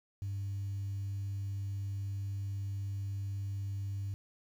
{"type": "tone", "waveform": "sine", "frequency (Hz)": 99.1, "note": "G2", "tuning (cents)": 19, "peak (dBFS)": -33, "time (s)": [0.22, 4.14], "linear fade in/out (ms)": 0, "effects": ["tanh soft clip ceiling -32 dBFS", "10-bit"]}